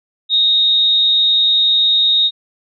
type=tone with amplitude modulation; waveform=sine; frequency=3729 Hz; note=A#7; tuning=in tune; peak=-8 dBFS; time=0.29-2.31 s; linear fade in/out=50 ms; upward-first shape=sine; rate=208 Hz; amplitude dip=40%; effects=none